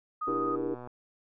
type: tone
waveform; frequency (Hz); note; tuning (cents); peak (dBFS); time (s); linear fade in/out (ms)
sine; 1244.5; D#6; 0; -30; 0.21-0.56; 10
type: chord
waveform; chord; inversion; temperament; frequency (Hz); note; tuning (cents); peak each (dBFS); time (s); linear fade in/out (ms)
sine; E half-diminished seventh; third; just; 296.7 / 329.6 / 395.6 / 474.7; D4 / E4 / G4 / Bb4; +18 / 0 / +16 / +31; -35; 0.27-0.75; 10
type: click train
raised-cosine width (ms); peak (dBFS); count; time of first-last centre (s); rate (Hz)
1; -30; 74; 0.28-0.873; 123
effects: none